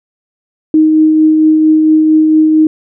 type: tone with tremolo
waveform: sine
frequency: 312.2 Hz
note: D#4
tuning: 6 cents sharp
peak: -3 dBFS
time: 0.74-2.67 s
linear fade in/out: 2 ms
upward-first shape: triangle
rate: 4.4 Hz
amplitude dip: 30%
effects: none